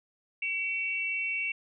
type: tone pair together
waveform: sine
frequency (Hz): 2271 / 2701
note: C#7 / E7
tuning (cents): +41 / +42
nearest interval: minor third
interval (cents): 301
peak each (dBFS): -32 / -31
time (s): 0.42-1.52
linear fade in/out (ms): 5
effects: none